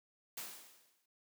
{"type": "noise with exponential decay", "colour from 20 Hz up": "white", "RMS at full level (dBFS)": -42, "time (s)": [0.37, 1.06], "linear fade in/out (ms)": 5, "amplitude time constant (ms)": 150, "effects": ["noise-tail reverb RT60 0.4 s tail -26 dB re dry", "high-pass 200 Hz 12 dB/octave"]}